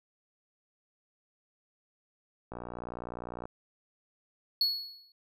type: click train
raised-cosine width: 1 ms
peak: -26 dBFS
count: 57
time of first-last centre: 2.52-3.455 s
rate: 59.9 Hz
type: tone with exponential decay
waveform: triangle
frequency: 4369 Hz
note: C#8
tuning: 26 cents flat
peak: -21 dBFS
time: 4.61-5.12 s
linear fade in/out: 2 ms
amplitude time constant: 110 ms
effects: none